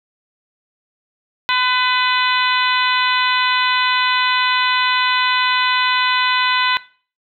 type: harmonic tone with a mistuned harmonic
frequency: 501 Hz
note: B4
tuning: 25 cents sharp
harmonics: 2 / 3 / 4 / 5 / 6 / 7 / 8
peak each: -19 / -21 / -22 / -23 / -24 / -24 / -25 dBFS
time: 1.49-6.77 s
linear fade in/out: 0 ms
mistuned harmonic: 2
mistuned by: +19 cents
effects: noise-tail reverb RT60 0.4 s tail -18 dB re dry